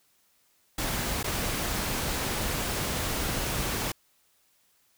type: noise with dropouts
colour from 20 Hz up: pink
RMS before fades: -30 dBFS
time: 0.78-3.92 s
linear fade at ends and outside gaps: 5 ms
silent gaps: 1.23-1.241 s
effects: white hiss -67 dBFS RMS until 4.97 s